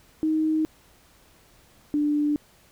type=tone pair in turn; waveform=sine; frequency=313.4 / 295.3 Hz; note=D#4 / D4; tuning=+13 / +10 cents; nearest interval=minor second; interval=103 cents; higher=first; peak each=-20 dBFS; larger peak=neither; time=0.23-0.65 / 1.94-2.36 s; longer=neither; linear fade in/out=0 ms; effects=pink hiss -57 dBFS RMS until 2.71 s